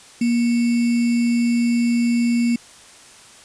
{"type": "tone with sample-and-hold", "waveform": "sine", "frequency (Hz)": 236.6, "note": "A#3", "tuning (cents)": 26, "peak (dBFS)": -15, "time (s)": [0.21, 2.56], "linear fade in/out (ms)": 5, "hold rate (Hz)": 2450, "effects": ["white hiss -45 dBFS RMS until 3.44 s", "resampled to 22050 Hz"]}